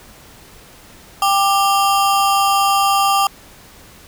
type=ring-modulated tone; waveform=square; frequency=987.8 Hz; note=B5; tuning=in tune; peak=-10 dBFS; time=1.22-3.27 s; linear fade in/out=2 ms; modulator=197 Hz; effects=pink hiss -43 dBFS RMS until 4.07 s